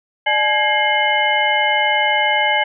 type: tone cluster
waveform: sine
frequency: 597 / 848 / 1648 / 2126 / 2987 Hz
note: D5 / G#5 / G#6 / C7 / F#7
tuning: +28 / +36 / -14 / +27 / +16 cents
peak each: -23 / -18 / -22 / -18 / -22 dBFS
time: 0.26-2.64 s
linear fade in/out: 10 ms
effects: none